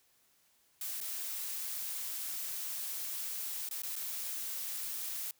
blue noise with dropouts, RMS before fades -39 dBFS, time 0.81-5.31 s, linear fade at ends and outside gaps 2 ms, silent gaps 1.004-1.012 / 3.689-3.71 / 3.82-3.833 / 3.957-3.962 s, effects white hiss -70 dBFS RMS until 5.39 s

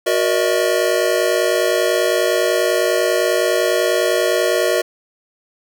square tone cluster, 368.3 / 473.6 / 592 / 642 Hz, F#4 / A#4 / D5 / E5, -8 / +27 / +14 / -46 cents, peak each -21 dBFS, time 0.06-4.82 s, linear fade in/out 10 ms, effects none

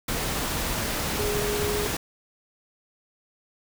sine tone in noise, 414.8 Hz, G#4, 2 cents flat, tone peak -27 dBFS, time 1.19-1.87 s, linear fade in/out 5 ms, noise pink, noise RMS -28 dBFS, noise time 0.08-1.97 s, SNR -2 dB, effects none

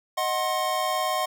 square chord, C diminished, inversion first, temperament equal with one note detuned, 622.3 / 740 / 1063.6 Hz, Eb5 / Gb5 / C6, 0 / 0 / +28 cents, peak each -30 / -29 / -28 dBFS, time 0.17-1.26 s, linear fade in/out 10 ms, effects none

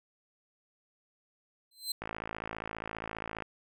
sawtooth tone with exponential growth, 4100 Hz, C8, 36 cents flat, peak -26 dBFS, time 1.71-1.92 s, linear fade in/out 5 ms, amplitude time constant 44 ms
click train, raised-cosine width 0.5 ms, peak -22 dBFS, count 78, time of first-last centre 2.02-3.423 s, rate 54.9 Hz
effects none

